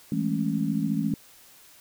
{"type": "chord", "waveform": "sine", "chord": "A major seventh", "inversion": "second", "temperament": "just", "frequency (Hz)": [165, 206.2, 220, 275], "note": ["E3", "G#3", "A3", "C#4"], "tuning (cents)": [2, -12, 0, -14], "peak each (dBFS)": -29, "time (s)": [0.12, 1.14], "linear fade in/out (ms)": 2, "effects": ["white hiss -53 dBFS RMS until 1.8 s"]}